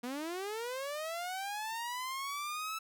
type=linear sweep; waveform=sawtooth; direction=up; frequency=234.8 to 1318.5 Hz; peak=-33 dBFS; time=0.03-2.79 s; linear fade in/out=10 ms; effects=none